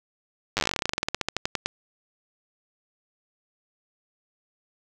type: slowing click train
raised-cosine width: 0.2 ms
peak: -7 dBFS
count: 28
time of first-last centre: 0.57-1.66 s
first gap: 9 ms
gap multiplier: 1.1
effects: none